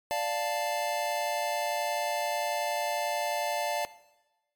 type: chord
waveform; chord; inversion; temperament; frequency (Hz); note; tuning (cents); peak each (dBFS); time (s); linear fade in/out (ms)
square; D minor; none; equal; 587.3 / 698.5 / 880; D5 / F5 / A5; 0 / 0 / 0; -33; 0.11-3.85; 0
effects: noise-tail reverb RT60 1.0 s tail -17 dB re dry + MP3 96 kbps